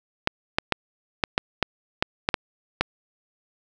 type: clicks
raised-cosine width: 0.3 ms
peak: -3 dBFS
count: 10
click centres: 0.274 / 0.585 / 0.723 / 1.238 / 1.379 / 1.627 / 2.025 / 2.289 / 2.342 / 2.81 s
effects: none